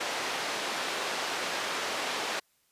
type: band-pass noise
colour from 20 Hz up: pink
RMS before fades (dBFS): -33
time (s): 0-2.4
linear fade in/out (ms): 10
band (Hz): 510 to 5400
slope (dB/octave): 12
effects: white hiss -70 dBFS RMS until 2.71 s + resampled to 32000 Hz